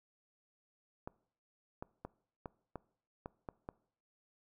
clicks, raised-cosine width 1 ms, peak -28 dBFS, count 8, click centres 1.075 / 1.825 / 2.05 / 2.458 / 2.757 / 3.259 / 3.488 / 3.689 s, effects noise-tail reverb RT60 0.6 s tail -22 dB re dry

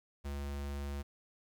square tone, 70.7 Hz, C#2, 35 cents sharp, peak -38 dBFS, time 0.24-1.03 s, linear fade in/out 20 ms, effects 11-bit

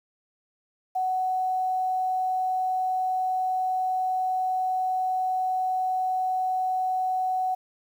sine tone, 745 Hz, F#5, 12 cents sharp, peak -23 dBFS, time 0.95-7.55 s, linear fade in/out 10 ms, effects 9-bit

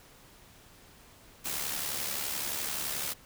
white noise with amplitude modulation, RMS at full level -32 dBFS, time 1.44-3.14 s, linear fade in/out 20 ms, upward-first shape sine, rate 71.6 Hz, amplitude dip 50%, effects pink hiss -56 dBFS RMS until 3.25 s

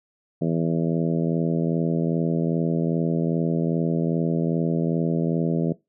harmonic tone, 82.5 Hz, E2, 2 cents sharp, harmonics 2 / 3 / 4 / 5 / 6 / 7 / 8, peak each -23 / -27 / -29 / -31 / -33 / -34 / -35 dBFS, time 0.41-5.73 s, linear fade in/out 10 ms, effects noise-tail reverb RT60 0.2 s tail -20 dB re dry

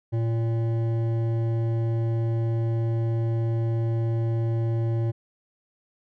sine tone with hard clipping, 114.6 Hz, A#2, 29 cents flat, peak -24 dBFS, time 0.12-5.12 s, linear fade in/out 20 ms, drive 11 dB, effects none

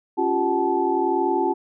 sine tone cluster, 275.6 / 347.2 / 388.3 / 757 / 867 Hz, C#4 / F4 / G4 / F#5 / A5, -10 / -10 / -16 / +39 / -26 cents, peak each -28 / -23 / -25 / -30 / -23 dBFS, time 0.17-1.54 s, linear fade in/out 20 ms, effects none

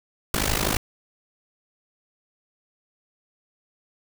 pink noise with amplitude modulation, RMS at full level -20 dBFS, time 0.34-0.77 s, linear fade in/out 2 ms, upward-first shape sine, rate 52.3 Hz, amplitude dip 85%, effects none

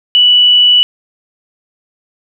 sine tone, 2956 Hz, F#7, 2 cents flat, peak -4 dBFS, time 0.15-0.83 s, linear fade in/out 0 ms, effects none

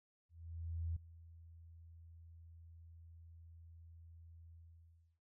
sine tone with ADSR envelope, 83 Hz, E2, 12 cents sharp, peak -36 dBFS, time 0.29-5.2 s, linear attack 670 ms, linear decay 7 ms, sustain -19 dB, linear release 670 ms, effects none

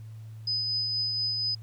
sine tone with tremolo, 5010 Hz, D#8, 11 cents sharp, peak -25 dBFS, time 0.47-1.55 s, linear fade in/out 5 ms, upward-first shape triangle, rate 4.2 Hz, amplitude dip 30%, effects added 110 Hz sine -40 dBFS peak until 1.62 s + pink hiss -63 dBFS RMS until 1.62 s

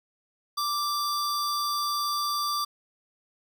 square tone pair together, 1174 / 4701 Hz, D6 / D8, -1 / +1 cents, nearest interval 2 octaves, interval 2402 cents, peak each -28 / -32 dBFS, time 0.57-2.65 s, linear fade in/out 10 ms, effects none

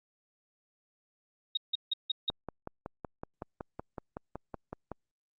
sine tone bursts, 3750 Hz, A#7, 10 cents sharp, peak -27 dBFS, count 5, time 1.55-2.3 s, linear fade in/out 5 ms, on 22 ms, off 160 ms
click train, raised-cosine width 1 ms, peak -24 dBFS, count 15, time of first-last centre 2.3-4.917 s, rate 5.35 Hz
effects Opus 48 kbps

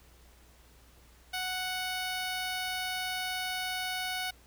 10% pulse tone, 740 Hz, F#5, in tune, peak -24 dBFS, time 1.33-4.31 s, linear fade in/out 10 ms, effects added 60 Hz sine -58 dBFS peak until 4.46 s + pink hiss -61 dBFS RMS until 4.46 s

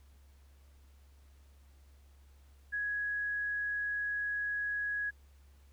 sine tone, 1668 Hz, G#6, 7 cents sharp, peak -32 dBFS, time 2.72-5.11 s, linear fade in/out 20 ms, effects added 69 Hz sine -57 dBFS peak until 5.72 s + pink hiss -70 dBFS RMS until 5.72 s

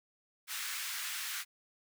pink high-pass noise, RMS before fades -39 dBFS, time 0.47-1.45 s, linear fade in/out 50 ms, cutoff 1400 Hz, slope 24 dB/octave, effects none

